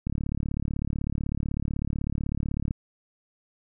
click train, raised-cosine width 5 ms, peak -16 dBFS, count 96, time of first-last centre 0.07-2.709 s, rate 36 Hz, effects none

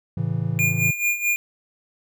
triangle chord, A major, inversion none, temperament just, 110 / 137.5 / 165 Hz, A2 / C#3 / E3, 0 / -14 / +2 cents, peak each -24 dBFS, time 0.17-0.91 s, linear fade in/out 5 ms
square tone with tremolo, 2420 Hz, D#7, 49 cents flat, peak -18 dBFS, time 0.59-1.36 s, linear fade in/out 0 ms, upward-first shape sine, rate 4.6 Hz, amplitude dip 75%
effects none

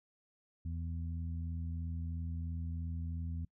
harmonic tone, 83 Hz, E2, 12 cents sharp, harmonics 1 / 2 / 3, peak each -37 / -45 / -50 dBFS, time 0.65-3.45 s, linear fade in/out 5 ms, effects noise-tail reverb RT60 0.1 s tail -24 dB re dry

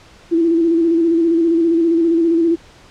sine tone with vibrato, 332.8 Hz, E4, 17 cents sharp, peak -11 dBFS, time 0.31-2.56 s, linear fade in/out 20 ms, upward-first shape square, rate 15 Hz, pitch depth 36 cents each way, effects pink hiss -45 dBFS RMS until 2.9 s + low-pass 6000 Hz 12 dB/octave

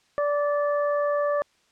harmonic tone, 582 Hz, D5, 16 cents flat, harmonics 1 / 2 / 3, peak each -22 / -29 / -36 dBFS, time 0.18-1.42 s, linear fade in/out 0 ms, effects white hiss -64 dBFS RMS until 1.71 s + low-pass 6000 Hz 12 dB/octave

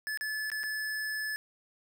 square tone with dropouts, 1728 Hz, A6, 32 cents flat, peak -33 dBFS, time 0.07-1.36 s, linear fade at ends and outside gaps 0 ms, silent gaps 0.174-0.21 / 0.501-0.517 / 0.633-0.638 s, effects none

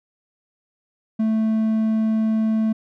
triangle tone, 220 Hz, A3, in tune, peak -15 dBFS, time 1.19-2.73 s, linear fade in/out 10 ms, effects none

